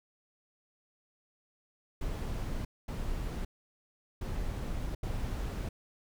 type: noise bursts at uneven times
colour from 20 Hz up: brown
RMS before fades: -35 dBFS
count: 4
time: 2.01-2.65 / 2.88-3.45 / 4.21-4.95 / 5.03-5.69 s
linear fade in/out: 5 ms
effects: none